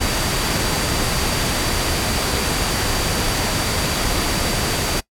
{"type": "tone in noise", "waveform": "sine", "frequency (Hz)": 4662, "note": "D8", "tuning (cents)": -14, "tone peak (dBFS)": -30, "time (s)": [0, 5.01], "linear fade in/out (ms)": 20, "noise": "pink", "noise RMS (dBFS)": -20, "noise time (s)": [0, 5.01], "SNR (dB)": -13, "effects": ["noise-tail reverb RT60 0.1 s tail -21 dB re dry", "low-pass 12000 Hz 12 dB/octave"]}